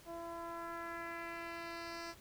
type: tone with low-pass filter sweep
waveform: 10% pulse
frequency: 336.9 Hz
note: E4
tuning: 38 cents sharp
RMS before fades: -45 dBFS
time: 0.05-2.15 s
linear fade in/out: 50 ms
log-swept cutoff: 700 to 6100 Hz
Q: 1.7
effects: pink hiss -60 dBFS RMS until 2.2 s